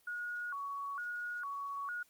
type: tone with vibrato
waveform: sine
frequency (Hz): 1273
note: D#6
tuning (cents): +39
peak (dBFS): -37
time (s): 0.07-2.03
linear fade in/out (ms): 5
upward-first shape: square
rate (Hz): 1.1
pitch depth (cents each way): 220
effects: white hiss -69 dBFS RMS until 2.09 s + Opus 32 kbps